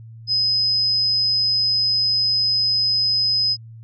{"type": "tone", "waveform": "sine", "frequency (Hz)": 5050, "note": "D#8", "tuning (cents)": 25, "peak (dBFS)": -16, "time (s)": [0.27, 3.57], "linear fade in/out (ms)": 50, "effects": ["added 113 Hz sine -37 dBFS peak until 3.83 s"]}